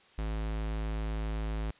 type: tone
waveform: square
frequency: 53.8 Hz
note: A1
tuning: 38 cents flat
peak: -32 dBFS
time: 0.18-1.71 s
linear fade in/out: 5 ms
effects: white hiss -60 dBFS RMS until 1.79 s + resampled to 8000 Hz